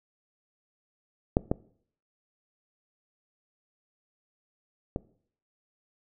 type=clicks; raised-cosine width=2 ms; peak=-7 / -11 / -16 dBFS; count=3; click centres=1.369 / 1.515 / 4.961 s; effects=noise-tail reverb RT60 0.6 s tail -21 dB re dry